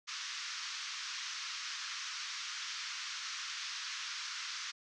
white band-pass noise, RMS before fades -42 dBFS, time 0.07-4.72 s, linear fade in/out 20 ms, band 1100 to 6200 Hz, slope 48 dB/octave, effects none

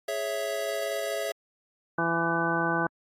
square chord, C# minor, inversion second, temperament equal with one note detuned, 418.7 / 554.4 / 659.3 Hz, G#4 / C#5 / E5, +14 / 0 / 0 cents, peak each -36 / -34 / -32 dBFS, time 0.08-1.32 s, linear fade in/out 5 ms
harmonic tone, 167.3 Hz, E3, 26 cents sharp, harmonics 1 / 2 / 3 / 4 / 5 / 6 / 7 / 9, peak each -33 / -31 / -35 / -34 / -32 / -35 / -33 / -29 dBFS, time 1.98-2.87 s, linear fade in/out 5 ms
effects AAC 48 kbps

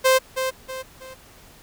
sawtooth tone with echo, 522 Hz, C5, 4 cents flat, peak -10 dBFS, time 0.04-0.19 s, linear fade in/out 20 ms, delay 320 ms, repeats 3, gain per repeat -8 dB, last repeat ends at 1.15 s, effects pink hiss -49 dBFS RMS until 1.62 s

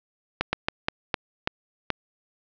slowing click train, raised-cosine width 0.3 ms, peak -6 dBFS, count 7, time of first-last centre 0.41-1.903 s, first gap 120 ms, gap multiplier 1.29, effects low-pass 5000 Hz 12 dB/octave

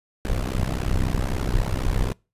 brown noise with amplitude modulation, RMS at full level -19 dBFS, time 0.25-2.13 s, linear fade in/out 0 ms, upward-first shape sine, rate 63.8 Hz, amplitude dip 100%, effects noise-tail reverb RT60 0.3 s tail -26 dB re dry + resampled to 32000 Hz

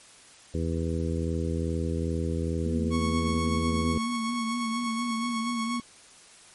harmonic tone, 82.41 Hz, E2, in tune, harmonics 1 / 2 / 3 / 4 / 5 / 6, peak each -29 / -32 / -34 / -35 / -36 / -37 dBFS, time 0.54-3.98 s, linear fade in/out 5 ms
sine tone with vibrato, 233.1 Hz, A#3, in tune, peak -28 dBFS, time 2.66-5.8 s, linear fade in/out 2 ms, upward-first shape sine, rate 4.3 Hz, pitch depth 62 cents each way
sawtooth tone with tremolo, 1104 Hz, C#6, 7 cents flat, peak -26 dBFS, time 2.9-5.82 s, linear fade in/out 50 ms, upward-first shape sine, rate 8.2 Hz, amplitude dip 35%
effects white hiss -52 dBFS RMS until 6.54 s + MP3 48 kbps

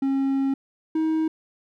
triangle tone pair in turn, 271.3 / 317.3 Hz, C#4 / D#4, -37 / +34 cents, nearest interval minor third, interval 271 cents, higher second, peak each -18 dBFS, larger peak neither, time 0.02-0.54 / 0.95-1.28 s, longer first, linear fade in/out 5 ms, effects none

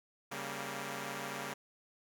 5% pulse chord, G diminished, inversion second, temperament equal, 138.59 / 196 / 233.1 Hz, Db3 / G3 / Bb3, 0 / 0 / 0 cents, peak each -32 dBFS, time 0.31-1.54 s, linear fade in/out 10 ms, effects none

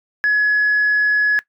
sine tone, 1691 Hz, G#6, 31 cents sharp, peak -11 dBFS, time 0.24-1.39 s, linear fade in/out 0 ms, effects noise-tail reverb RT60 0.1 s tail -20 dB re dry + tanh soft clip ceiling -10 dBFS

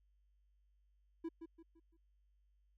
triangle tone with echo, 329.6 Hz, E4, in tune, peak -37 dBFS, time 1.24-1.29 s, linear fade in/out 10 ms, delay 170 ms, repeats 4, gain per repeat -8 dB, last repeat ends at 1.97 s, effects added 50 Hz sine -70 dBFS peak until 2.77 s

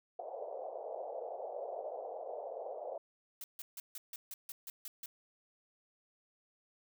white band-pass noise, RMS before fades -43 dBFS, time 0.19-2.98 s, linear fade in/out 5 ms, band 480 to 710 Hz, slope 48 dB/octave
blue noise bursts, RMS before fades -45 dBFS, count 10, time 3.41-5.06 s, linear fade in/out 2 ms, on 30 ms, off 150 ms
effects none

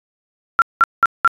sine tone bursts, 1367 Hz, F6, 37 cents flat, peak -7 dBFS, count 4, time 0.59-1.276 s, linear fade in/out 0 ms, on 29 ms, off 190 ms, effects resampled to 24000 Hz

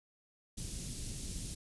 pink band-stop noise, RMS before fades -41 dBFS, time 0.57-1.55 s, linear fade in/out 10 ms, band 210 to 5500 Hz, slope 12 dB/octave, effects resampled to 24000 Hz

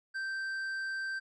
sine tone with tanh clipping, 1563 Hz, G6, 6 cents flat, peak -35 dBFS, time 0.14-1.2 s, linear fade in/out 20 ms, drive 7 dB, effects none

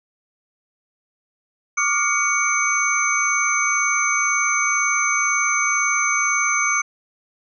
sine tone cluster, 1137 / 1199 / 1413 / 2249 / 6170 Hz, C#6 / D6 / F6 / C#7 / G8, +44 / +36 / +20 / +24 / -28 cents, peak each -28 / -24 / -26 / -21 / -22 dBFS, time 1.77-6.82 s, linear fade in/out 10 ms, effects none

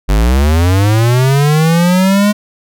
square linear sweep, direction up, 46.44 to 210.1 Hz, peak -8 dBFS, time 0.08-2.33 s, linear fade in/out 20 ms, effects none

